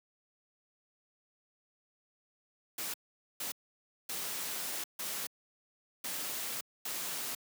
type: noise bursts at uneven times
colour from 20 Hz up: white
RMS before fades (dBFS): -38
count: 6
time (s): 2.78-2.94 / 3.4-3.52 / 4.09-4.84 / 4.99-5.27 / 6.04-6.61 / 6.85-7.35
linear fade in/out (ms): 5
effects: high-pass 150 Hz 12 dB/octave